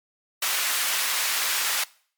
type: high-pass noise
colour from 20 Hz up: pink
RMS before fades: -25 dBFS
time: 0.42-1.84 s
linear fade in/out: 5 ms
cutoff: 1400 Hz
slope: 12 dB/octave
effects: noise-tail reverb RT60 0.5 s tail -22 dB re dry + MP3 96 kbps